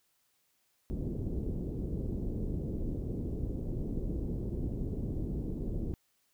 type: low-pass noise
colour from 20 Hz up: pink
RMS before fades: -35 dBFS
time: 0.9-5.94 s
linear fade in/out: 0 ms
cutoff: 390 Hz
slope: 24 dB/octave
effects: white hiss -74 dBFS RMS until 6.33 s